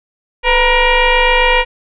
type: tone with frequency modulation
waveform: sine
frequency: 932.3 Hz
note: A#5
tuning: in tune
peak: -8 dBFS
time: 0.43-1.65 s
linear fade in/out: 50 ms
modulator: 478 Hz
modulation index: 4
effects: none